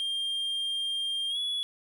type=tone with pitch glide; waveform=triangle; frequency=3200 to 3390 Hz; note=G7 to G#7; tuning=+35 to +35 cents; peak=-27 dBFS; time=0-1.63 s; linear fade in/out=0 ms; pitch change=+100 cents; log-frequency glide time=1.29-1.38 s; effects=none